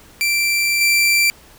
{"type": "tone with level steps", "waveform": "sawtooth", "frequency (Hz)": 2349, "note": "D7", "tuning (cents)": 0, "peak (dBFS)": [-12, -9], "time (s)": [0.21, 1.3], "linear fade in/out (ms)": 0, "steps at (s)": 0.81, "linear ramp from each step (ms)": 2, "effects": ["pink hiss -46 dBFS RMS until 1.58 s"]}